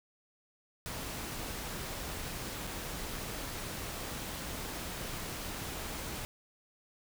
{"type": "noise with dropouts", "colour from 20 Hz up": "pink", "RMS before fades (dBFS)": -40, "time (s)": [0.86, 6.25], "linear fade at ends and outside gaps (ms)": 0, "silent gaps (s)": [2.669, 2.673], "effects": []}